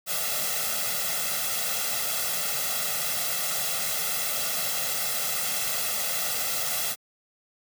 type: noise with comb filter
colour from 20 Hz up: white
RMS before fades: -28 dBFS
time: 0.06-6.96 s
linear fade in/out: 50 ms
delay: 1.5 ms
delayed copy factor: +0.95
effects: high-pass 150 Hz 12 dB/octave